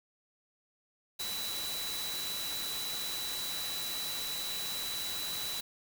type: tone in noise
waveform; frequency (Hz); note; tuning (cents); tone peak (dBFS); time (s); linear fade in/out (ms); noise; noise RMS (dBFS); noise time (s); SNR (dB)
sine; 3951; B7; 0; -37; 1.19-5.61; 10; white; -39; 1.19-5.61; -1
effects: none